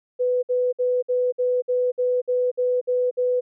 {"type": "tone bursts", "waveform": "sine", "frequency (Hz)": 497.7, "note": "B4", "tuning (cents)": 13, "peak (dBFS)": -18, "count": 11, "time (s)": [0.19, 3.41], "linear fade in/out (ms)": 20, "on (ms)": 240, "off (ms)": 58, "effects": []}